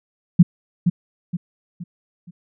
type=tone with echo; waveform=sine; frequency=174.61 Hz; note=F3; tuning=in tune; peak=-4 dBFS; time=0.39-0.43 s; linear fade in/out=10 ms; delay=470 ms; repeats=4; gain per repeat=-8 dB; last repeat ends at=2.31 s; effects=none